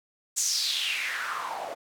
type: noise with band-pass filter sweep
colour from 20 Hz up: white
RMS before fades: -30 dBFS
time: 0.36-1.75 s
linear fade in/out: 20 ms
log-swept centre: 7300 to 580 Hz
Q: 4.6
effects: none